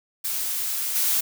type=noise with level steps; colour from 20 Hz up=blue; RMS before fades=-27 / -22 dBFS; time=0.24-1.21 s; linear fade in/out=10 ms; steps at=0.95 s; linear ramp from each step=10 ms; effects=none